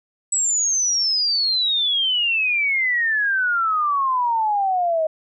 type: exponential sweep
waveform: sine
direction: down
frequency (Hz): 7902 to 622.3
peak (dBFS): -17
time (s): 0.32-5.07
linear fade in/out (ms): 5
effects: none